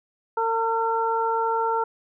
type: harmonic tone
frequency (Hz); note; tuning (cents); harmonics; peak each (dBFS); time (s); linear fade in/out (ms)
453.8; A#4; -47; 1 / 2 / 3; -26 / -23 / -28; 0.37-1.84; 5
effects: none